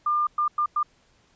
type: tone bursts at uneven times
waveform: sine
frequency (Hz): 1200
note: D6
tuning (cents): +37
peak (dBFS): -20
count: 4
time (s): 0.06-0.27 / 0.38-0.48 / 0.58-0.66 / 0.76-0.83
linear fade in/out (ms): 5
effects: pink hiss -62 dBFS RMS until 1.35 s + resampled to 16000 Hz